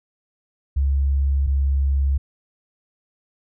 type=tone pair in turn; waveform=sine; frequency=69 / 68.74 Hz; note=C#2 / C#2; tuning=-7 / -14 cents; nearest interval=unison; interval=7 cents; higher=first; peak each=-16 dBFS; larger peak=neither; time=0.76-1.47 / 1.47-2.18 s; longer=neither; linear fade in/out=10 ms; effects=none